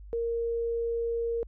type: tone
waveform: sine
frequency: 465 Hz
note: A#4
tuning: 4 cents flat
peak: -27 dBFS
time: 0.13-1.43 s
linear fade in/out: 0 ms
effects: added 50 Hz sine -43 dBFS peak until 1.47 s